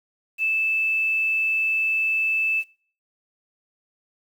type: tone with quantisation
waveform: sine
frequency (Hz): 2630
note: E7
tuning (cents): -5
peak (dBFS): -19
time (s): 0.38-2.64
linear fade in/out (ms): 50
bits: 8
effects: noise-tail reverb RT60 0.4 s tail -19 dB re dry